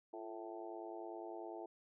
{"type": "harmonic tone with a mistuned harmonic", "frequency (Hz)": 110, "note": "A2", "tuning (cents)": 0, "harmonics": [3, 4, 5, 6, 7, 8], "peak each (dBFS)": [-49, -52, -59, -51, -53, -55], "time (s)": [0.13, 1.66], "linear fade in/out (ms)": 5, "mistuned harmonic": 3, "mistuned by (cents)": 66, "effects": []}